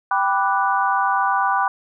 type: chord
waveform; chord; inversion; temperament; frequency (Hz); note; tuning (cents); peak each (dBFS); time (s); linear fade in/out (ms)
sine; G major seventh; none; equal; 784 / 987.8 / 1174.7 / 1480; G5 / B5 / D6 / F#6; 0 / 0 / 0 / 0; -21 / -21 / -22 / -24; 0.11-1.68; 2
effects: none